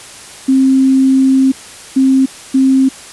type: tone bursts at uneven times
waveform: sine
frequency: 265.4 Hz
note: C4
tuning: 25 cents sharp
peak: -6 dBFS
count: 3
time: 0.48-1.52 / 1.96-2.26 / 2.54-2.89 s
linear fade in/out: 10 ms
effects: white hiss -33 dBFS RMS until 3.12 s + resampled to 24000 Hz